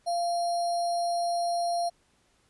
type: tone with sample-and-hold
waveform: sine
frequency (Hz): 692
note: F5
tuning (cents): -16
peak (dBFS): -25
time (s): 0.06-1.9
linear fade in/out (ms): 20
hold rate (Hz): 4900
effects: pink hiss -67 dBFS RMS until 2.49 s + resampled to 24000 Hz